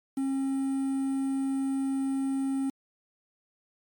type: tone with quantisation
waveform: triangle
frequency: 269.9 Hz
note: C#4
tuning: 46 cents flat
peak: -24 dBFS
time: 0.17-2.7 s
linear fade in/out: 5 ms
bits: 8
effects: MP3 96 kbps